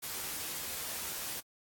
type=noise with comb filter; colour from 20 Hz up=white; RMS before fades=-39 dBFS; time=0.02-1.41 s; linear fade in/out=20 ms; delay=13 ms; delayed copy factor=+0.5; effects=AAC 64 kbps